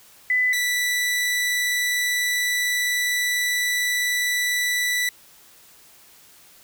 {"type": "tone pair in turn", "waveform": ["sine", "sawtooth"], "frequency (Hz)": [2000, 1971.3], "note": ["B6", "B6"], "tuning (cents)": [21, -4], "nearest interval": "unison", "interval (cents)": 25, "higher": "first", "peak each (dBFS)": -17, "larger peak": "neither", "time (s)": [[0.3, 0.53], [0.53, 5.09]], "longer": "second", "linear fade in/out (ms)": 2, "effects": ["white hiss -51 dBFS RMS until 6.63 s"]}